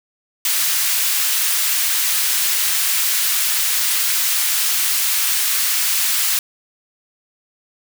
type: high-pass noise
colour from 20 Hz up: white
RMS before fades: -18 dBFS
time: 0.45-6.39 s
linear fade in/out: 2 ms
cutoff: 1500 Hz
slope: 12 dB/octave
effects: none